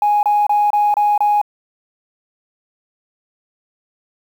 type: tone bursts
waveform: sine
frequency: 830 Hz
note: G#5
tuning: 1 cent flat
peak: -10 dBFS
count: 6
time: 0.02-1.415 s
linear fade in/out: 2 ms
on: 210 ms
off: 27 ms
effects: tanh soft clip ceiling -8 dBFS + 7-bit